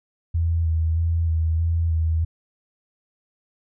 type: tone with vibrato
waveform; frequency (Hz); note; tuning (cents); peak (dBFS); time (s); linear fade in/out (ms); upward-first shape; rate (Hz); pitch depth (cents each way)
sine; 82; E2; -9; -18; 0.34-2.25; 10; square; 1.6; 25
effects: none